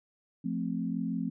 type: chord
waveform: sine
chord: F major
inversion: none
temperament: equal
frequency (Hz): 174.61 / 220 / 261.6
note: F3 / A3 / C4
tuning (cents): 0 / 0 / 0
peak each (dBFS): -34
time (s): 0.44-1.3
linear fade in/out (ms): 10
effects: none